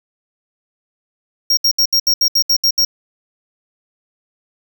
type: tone bursts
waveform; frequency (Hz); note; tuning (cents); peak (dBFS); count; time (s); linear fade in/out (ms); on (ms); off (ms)
square; 5580; F8; -2; -11; 10; 1.5-2.85; 5; 72; 70
effects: 8-bit